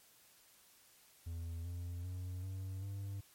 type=tone with pitch steps; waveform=triangle; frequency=83.9 / 87.41 / 91.07 / 94.88 / 98.86 Hz; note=E2 / F2 / F#2 / F#2 / G2; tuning=+31 / +2 / -27 / +44 / +15 cents; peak=-38 dBFS; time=1.26-3.21 s; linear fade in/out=10 ms; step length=390 ms; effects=white hiss -65 dBFS RMS until 3.34 s + MP3 64 kbps